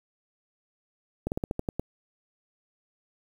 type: slowing click train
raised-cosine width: 2 ms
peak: -15 dBFS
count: 8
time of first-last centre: 1.27-1.796 s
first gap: 49 ms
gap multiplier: 1.14
effects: 8-bit